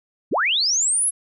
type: linear sweep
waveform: sine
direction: up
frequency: 97.4 to 11070 Hz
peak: -17 dBFS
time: 0.31-1.11 s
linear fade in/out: 20 ms
effects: none